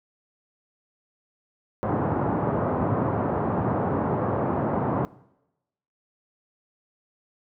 pink band-pass noise, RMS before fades -25 dBFS, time 1.83-5.05 s, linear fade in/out 0 ms, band 100 to 1100 Hz, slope 24 dB/octave, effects noise-tail reverb RT60 0.9 s tail -21 dB re dry

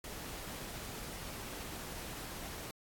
pink noise, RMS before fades -45 dBFS, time 0.04-2.71 s, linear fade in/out 2 ms, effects AAC 64 kbps

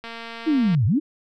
click train, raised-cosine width 0.3 ms, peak -20 dBFS, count 164, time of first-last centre 0.04-0.749 s, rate 230 Hz
sine linear two-way sweep, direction down then up, 329.6 to 92.7 to 329.6 Hz, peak -16 dBFS, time 0.46-1 s, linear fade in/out 20 ms, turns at 0.86 s
effects none

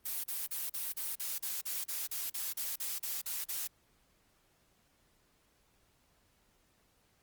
blue noise bursts, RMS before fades -37 dBFS, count 16, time 0.05-3.675 s, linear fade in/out 10 ms, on 190 ms, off 39 ms, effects pink hiss -71 dBFS RMS until 7.22 s + Opus 32 kbps

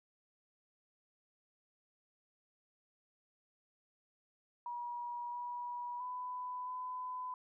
sine tone with pitch steps, 961 / 970 / 998 / 1006 Hz, B5 / B5 / B5 / B5, -48 / -31 / +18 / +32 cents, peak -39 dBFS, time 4.66-7.34 s, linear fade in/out 2 ms, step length 670 ms, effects none

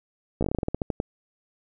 slowing click train, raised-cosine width 2 ms, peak -12 dBFS, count 14, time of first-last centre 0.41-1.001 s, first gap 15 ms, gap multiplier 1.17, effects none

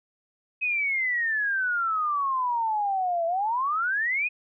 sine exponential two-way sweep, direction down then up, 2547 to 659.3 to 2547 Hz, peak -23 dBFS, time 0.61-4.29 s, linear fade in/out 20 ms, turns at 3.26 s, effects none

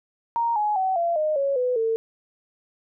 sine tone with pitch steps, 932.3 / 840.2 / 757.3 / 682.5 / 615.1 / 554.3 / 499.6 / 450.3 Hz, A#5 / G#5 / F#5 / F5 / D#5 / C#5 / B4 / A4, 0 / +20 / +40 / -40 / -20 / 0 / +20 / +40 cents, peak -20 dBFS, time 0.36-1.96 s, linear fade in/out 0 ms, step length 200 ms, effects none

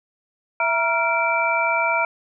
sine tone cluster, 663 / 945 / 1380 / 2332 Hz, E5 / A#5 / F6 / D7, +10 / +23 / -21 / -13 cents, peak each -24 / -23 / -24 / -22 dBFS, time 0.6-2.05 s, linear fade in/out 2 ms, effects none

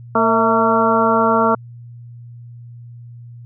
harmonic tone with a mistuned harmonic, 227.4 Hz, A#3, 43 cents flat, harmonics 1 / 2 / 3 / 4 / 5 / 6, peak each -19 / -19 / -19 / -19 / -19 / -19 dBFS, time 0.15-1.55 s, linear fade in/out 5 ms, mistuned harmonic 3, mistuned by -62 cents, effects added 119 Hz sine -34 dBFS peak until 3.45 s

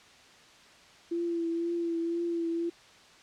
sine tone with vibrato, 337.6 Hz, E4, 41 cents sharp, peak -28 dBFS, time 1.11-2.7 s, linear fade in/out 10 ms, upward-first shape triangle, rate 2 Hz, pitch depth 30 cents each way, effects white hiss -55 dBFS RMS until 3.22 s + low-pass 5000 Hz 12 dB/octave

